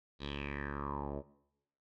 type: tone with low-pass filter sweep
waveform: 10% pulse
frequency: 71.1 Hz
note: C#2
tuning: 45 cents sharp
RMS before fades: -40 dBFS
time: 0.19-1.23 s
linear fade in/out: 50 ms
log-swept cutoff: 4000 to 580 Hz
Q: 5.7
effects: noise-tail reverb RT60 0.8 s tail -18 dB re dry